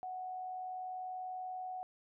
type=tone with amplitude modulation; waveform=sine; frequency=740 Hz; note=F#5; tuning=in tune; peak=-38 dBFS; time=0.03-1.83 s; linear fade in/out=0 ms; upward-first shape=sine; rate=80.2 Hz; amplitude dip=30%; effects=none